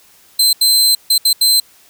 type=tone bursts at uneven times; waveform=sawtooth; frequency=4100 Hz; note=C8; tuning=36 cents flat; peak=-6 dBFS; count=5; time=0.39-0.53 / 0.61-0.95 / 1.1-1.18 / 1.25-1.33 / 1.41-1.6 s; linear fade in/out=5 ms; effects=white hiss -48 dBFS RMS until 1.89 s